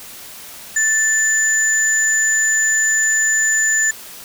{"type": "tone pair together", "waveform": "sine", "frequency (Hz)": [1760, 7040], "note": ["A6", "A8"], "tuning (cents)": [0, 0], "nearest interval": "2 octaves", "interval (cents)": 2400, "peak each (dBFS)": -16, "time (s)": [0.76, 3.91], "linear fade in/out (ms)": 5, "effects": ["white hiss -36 dBFS RMS until 4.24 s"]}